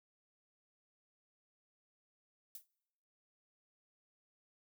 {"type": "noise with exponential decay", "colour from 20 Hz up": "violet", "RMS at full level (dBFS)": -44, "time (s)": [2.55, 2.67], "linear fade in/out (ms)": 2, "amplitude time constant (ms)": 24, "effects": ["noise-tail reverb RT60 1.0 s tail -26 dB re dry"]}